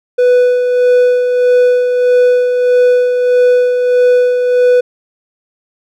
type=tone with tremolo; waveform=triangle; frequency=495.2 Hz; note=B4; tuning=5 cents sharp; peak=-3 dBFS; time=0.18-4.81 s; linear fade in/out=10 ms; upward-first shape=sine; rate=1.6 Hz; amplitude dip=45%; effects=none